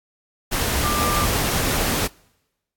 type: tone in noise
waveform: sine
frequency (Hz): 1188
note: D6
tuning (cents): +20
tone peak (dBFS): -22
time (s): 0.83-1.26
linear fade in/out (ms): 20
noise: pink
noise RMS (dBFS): -22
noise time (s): 0.51-2.08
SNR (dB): -3
effects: noise-tail reverb RT60 1.0 s tail -26 dB re dry + AAC 64 kbps